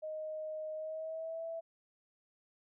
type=tone with pitch glide; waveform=sine; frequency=622.3 to 659.3 Hz; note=D#5 to E5; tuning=0 to 0 cents; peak=-38 dBFS; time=0.02-1.61 s; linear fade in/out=20 ms; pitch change=+100 cents; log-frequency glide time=0.74-1.45 s; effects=none